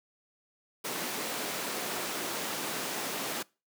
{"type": "high-pass noise", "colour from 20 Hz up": "pink", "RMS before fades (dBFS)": -35, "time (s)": [0.84, 3.43], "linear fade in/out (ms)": 10, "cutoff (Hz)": 230, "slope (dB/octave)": 12, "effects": ["noise-tail reverb RT60 0.3 s tail -24 dB re dry", "high-pass 150 Hz 12 dB/octave"]}